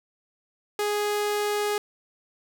sawtooth tone, 415.3 Hz, G#4, in tune, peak -20 dBFS, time 0.79-1.78 s, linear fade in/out 2 ms, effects none

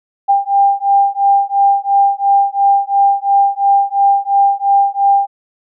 sine beating tone pair, 795 / 797.9 Hz, G5 / G5, +24 / +30 cents, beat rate 2.9 Hz, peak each -12 dBFS, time 0.28-5.27 s, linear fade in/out 20 ms, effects none

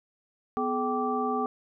sine tone cluster, 248.6 / 426 / 775 / 1167 Hz, B3 / G#4 / G5 / D6, +12 / +44 / -20 / -11 cents, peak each -31 dBFS, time 0.57-1.46 s, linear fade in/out 0 ms, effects none

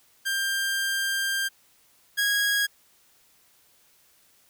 sawtooth tone pair in turn, 1590 / 1646.1 Hz, G6 / G#6, +24 / -16 cents, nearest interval minor second, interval 60 cents, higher second, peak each -21 / -18 dBFS, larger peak second, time 0.25-1.49 / 2.17-2.67 s, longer first, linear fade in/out 20 ms, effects white hiss -61 dBFS RMS until 4.49 s

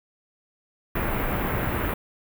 pink band-stop noise, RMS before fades -26 dBFS, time 0.95-1.94 s, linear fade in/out 5 ms, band 2300 to 15000 Hz, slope 24 dB/octave, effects none

